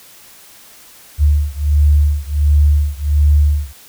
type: beating tone pair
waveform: sine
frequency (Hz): 73 / 74.4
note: D2 / D2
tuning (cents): -10 / +23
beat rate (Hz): 1.4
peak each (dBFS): -12 / -13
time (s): 1.18-3.73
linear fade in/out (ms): 50
effects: white hiss -42 dBFS RMS until 3.88 s